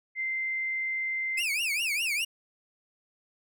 sine tone, 2082 Hz, C7, 9 cents flat, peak -28 dBFS, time 0.15-1.43 s, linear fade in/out 50 ms
40% pulse tone with vibrato, 2494 Hz, D#7, 3 cents sharp, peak -26 dBFS, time 1.37-2.25 s, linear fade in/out 10 ms, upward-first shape triangle, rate 4.9 Hz, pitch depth 260 cents each way
effects none

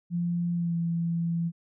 sine tone with pitch glide, 172.9 to 168.46 Hz, F3 to E3, -17 to +38 cents, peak -25 dBFS, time 0.1-1.52 s, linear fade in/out 50 ms, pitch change -45 cents, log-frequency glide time 0.54-0.76 s, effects none

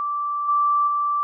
sine tone with level steps, 1168 Hz, D6, 10 cents flat, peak -22 / -16 / -19 dBFS, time 0-1.23 s, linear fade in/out 0 ms, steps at 0.48 / 0.87 s, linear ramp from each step 10 ms, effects none

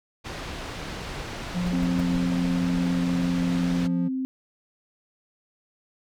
pink low-pass noise, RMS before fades -35 dBFS, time 0.24-3.88 s, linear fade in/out 20 ms, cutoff 4800 Hz, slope 12 dB/octave
triangle tone with pitch glide, 177.7 to 175.66 Hz, F3 to F3, +30 to +10 cents, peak -22 dBFS, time 1.54-4.09 s, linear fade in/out 20 ms, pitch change -20 cents, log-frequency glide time 2.27-3.88 s
brown noise bursts, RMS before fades -28 dBFS, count 4, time 1.66-2.168 s, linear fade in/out 5 ms, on 22 ms, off 140 ms
sine tone, 261.6 Hz, C4, in tune, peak -25 dBFS, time 1.73-4.25 s, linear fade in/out 0 ms
effects none

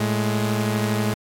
sawtooth tone pair together, 111.14 / 209.8 Hz, A2 / G#3, +18 / +18 cents, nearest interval major seventh, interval 1100 cents, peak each -19 dBFS, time 0-1.14 s, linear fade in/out 5 ms, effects AAC 64 kbps

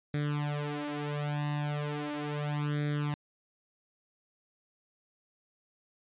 sawtooth tone with flanger, 147.3 Hz, D3, 6 cents sharp, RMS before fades -33 dBFS, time 0.14-3.14 s, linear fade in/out 0 ms, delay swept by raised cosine 0.52 to 5.72 ms, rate 0.37 Hz, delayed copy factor +0.95, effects resampled to 8000 Hz

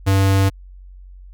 square tone, 97.1 Hz, G2, 16 cents flat, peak -13 dBFS, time 0.06-0.5 s, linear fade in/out 20 ms, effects added 46 Hz sine -37 dBFS peak until 1.33 s

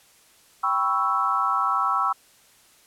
sine chord, C# half-diminished seventh, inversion second, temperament equal, 784 / 987.8 / 1108.7 / 1318.5 Hz, G5 / B5 / C#6 / E6, 0 / 0 / 0 / 0 cents, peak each -29 / -28 / -25 / -23 dBFS, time 0.63-2.13 s, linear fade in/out 10 ms, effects white hiss -56 dBFS RMS until 2.86 s + low-pass 12000 Hz 12 dB/octave

